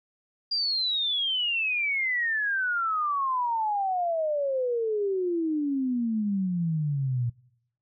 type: exponential sweep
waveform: sine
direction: down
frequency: 4833 to 117.1 Hz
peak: -24 dBFS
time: 0.51-7.3 s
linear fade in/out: 10 ms
effects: noise-tail reverb RT60 0.8 s tail -24 dB re dry